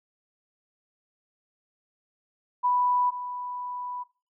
sine tone pair in turn, 987.8 / 987.8 Hz, B5 / B5, 0 / 0 cents, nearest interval unison, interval 0 cents, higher neither, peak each -21 / -32 dBFS, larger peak first, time 2.63-3.11 / 3.11-4.04 s, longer second, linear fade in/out 20 ms, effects noise-tail reverb RT60 0.3 s tail -18 dB re dry

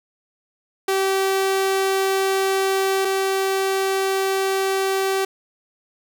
sawtooth tone pair in turn, 385.9 / 385.9 Hz, G4 / G4, -27 / -27 cents, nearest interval unison, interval 0 cents, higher neither, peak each -14 / -15 dBFS, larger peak first, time 0.88-3.05 / 3.05-5.25 s, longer second, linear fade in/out 5 ms, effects 8-bit

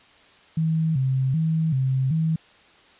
sine tone with vibrato, 145.6 Hz, D3, 15 cents flat, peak -19 dBFS, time 0.57-2.36 s, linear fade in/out 5 ms, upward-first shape square, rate 1.3 Hz, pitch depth 170 cents each way, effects white hiss -53 dBFS RMS until 2.99 s + resampled to 8000 Hz

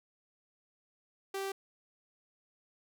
sawtooth tone, 390 Hz, G4, 9 cents flat, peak -31 dBFS, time 1.34-1.52 s, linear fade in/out 5 ms, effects none

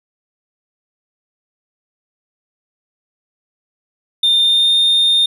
triangle tone with pitch glide, 3616 to 3645 Hz, A7 to A#7, +47 to -40 cents, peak -8 dBFS, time 4.23-5.26 s, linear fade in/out 5 ms, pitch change +13 cents, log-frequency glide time 4.41-4.72 s, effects tanh soft clip ceiling -4 dBFS

